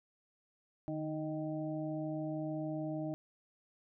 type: harmonic tone with a mistuned harmonic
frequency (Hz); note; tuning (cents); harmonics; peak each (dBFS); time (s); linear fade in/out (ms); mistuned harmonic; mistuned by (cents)
155.56; D#3; 0; 1 / 2 / 4 / 5; -41 / -38 / -42 / -50; 0.88-3.14; 0; 1; -37
effects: none